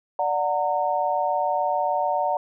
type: chord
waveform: sine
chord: D augmented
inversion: none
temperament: just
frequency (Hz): 587.3 / 734.2 / 917.7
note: D5 / F#5 / A#5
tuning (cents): 0 / -14 / -27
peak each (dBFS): -26 / -24 / -25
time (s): 0.19-2.37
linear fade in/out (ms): 2
effects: none